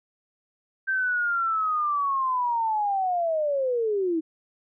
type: linear sweep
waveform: sine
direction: down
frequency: 1568 to 310.7 Hz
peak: -22 dBFS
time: 0.87-4.21 s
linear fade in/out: 20 ms
effects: none